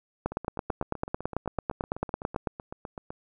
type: two click trains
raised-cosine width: 1 ms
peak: -13 / -23 dBFS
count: 21 / 23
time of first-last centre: 0.26-2.472 / 0.32-3.105 s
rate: 9.04 / 7.9 Hz
effects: none